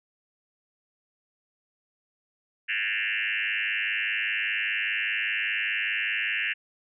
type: tone with frequency modulation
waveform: sine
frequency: 2237 Hz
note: C#7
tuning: 15 cents sharp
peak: -25 dBFS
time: 2.68-6.54 s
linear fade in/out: 20 ms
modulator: 105 Hz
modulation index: 5.9
effects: none